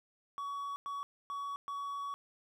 triangle tone bursts at uneven times, 1127 Hz, C#6, 28 cents sharp, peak -35 dBFS, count 4, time 0.38-0.76 / 0.86-1.03 / 1.3-1.56 / 1.68-2.14 s, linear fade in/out 0 ms, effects none

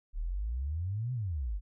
sine exponential two-way sweep, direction up then down, 35.56 to 130 to 43.81 Hz, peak -31 dBFS, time 0.13-1.61 s, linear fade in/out 50 ms, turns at 1.13 s, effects none

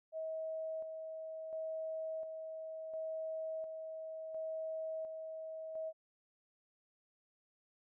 sine tone with tremolo, 639 Hz, D#5, 46 cents sharp, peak -38 dBFS, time 0.12-5.93 s, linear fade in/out 50 ms, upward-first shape square, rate 0.71 Hz, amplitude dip 40%, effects none

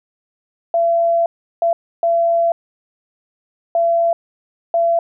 sine tone bursts at uneven times, 676 Hz, E5, 43 cents sharp, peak -12 dBFS, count 5, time 0.74-1.26 / 1.62-1.73 / 2.03-2.52 / 3.75-4.13 / 4.74-4.99 s, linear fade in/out 2 ms, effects none

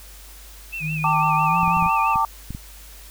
sine tone with vibrato, 2569 Hz, E7, 45 cents flat, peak -27 dBFS, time 0.72-2.16 s, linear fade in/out 20 ms, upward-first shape sine, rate 6 Hz, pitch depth 95 cents each way
sine tone with pitch glide, 155.56 to 170.62 Hz, D#3 to F3, 0 to -40 cents, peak -24 dBFS, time 0.8-1.9 s, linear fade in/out 50 ms, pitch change +160 cents, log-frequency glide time 1.47-1.55 s
sine chord, G suspended second, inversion none, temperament equal with one note detuned, 784 / 896.4 / 1174.7 Hz, G5 / A5 / D6, 0 / +32 / 0 cents, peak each -26 / -20 / -20 dBFS, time 1.04-2.25 s, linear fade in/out 2 ms
clicks, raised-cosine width 5 ms, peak -19 dBFS, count 8, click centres 1.632 / 1.678 / 1.77 / 1.825 / 1.862 / 2.158 / 2.506 / 2.549 s
effects added 50 Hz sine -42 dBFS peak until 3.1 s + white hiss -45 dBFS RMS until 3.1 s

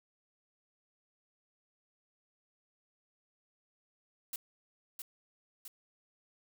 blue noise with echo, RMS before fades -39 dBFS, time 4.33-4.36 s, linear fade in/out 2 ms, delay 660 ms, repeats 2, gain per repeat -4 dB, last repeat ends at 5.68 s, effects none

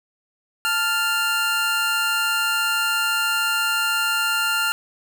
25% pulse tone pair together, 880 / 1396.9 Hz, A5 / F6, 0 / 0 cents, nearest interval minor sixth, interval 800 cents, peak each -26 / -16 dBFS, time 0.65-4.72 s, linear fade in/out 0 ms, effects none

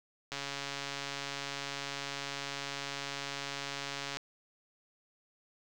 click train, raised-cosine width 0.2 ms, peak -20 dBFS, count 540, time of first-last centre 0.32-4.17 s, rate 140 Hz, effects 8-bit

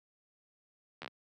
slowing click train, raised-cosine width 0.3 ms, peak -25 dBFS, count 5, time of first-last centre 1.02-1.077 s, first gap 12 ms, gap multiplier 1.12, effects high-pass 150 Hz 12 dB/octave

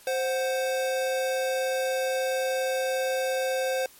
square tone pair together, 523.3 / 740 Hz, C5 / F#5, 0 / 0 cents, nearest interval tritone, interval 600 cents, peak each -26 / -34 dBFS, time 0.07-3.86 s, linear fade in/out 2 ms, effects white hiss -53 dBFS RMS until 3.99 s + MP3 64 kbps

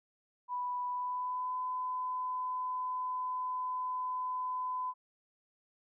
sine tone with pitch glide, 987.8 to 1009.7 Hz, B5 to B5, 0 to +38 cents, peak -33 dBFS, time 0.48-4.94 s, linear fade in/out 50 ms, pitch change +38 cents, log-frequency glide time 0.89-1.56 s, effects none

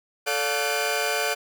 sawtooth tone cluster, 439.8 / 574 / 711 / 1516 / 2395 Hz, A4 / D5 / F5 / F#6 / D7, -1 / -40 / +31 / +42 / +33 cents, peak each -26 dBFS, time 0.26-1.35 s, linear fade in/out 20 ms, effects none

